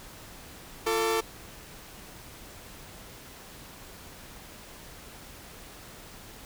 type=tone cluster; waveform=sawtooth; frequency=346.2 / 446 / 1156 Hz; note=F4 / A4 / D6; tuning=-15 / +23 / -28 cents; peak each=-28 / -22 / -30 dBFS; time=0.86-1.21 s; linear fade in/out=10 ms; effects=pink hiss -47 dBFS RMS until 6.45 s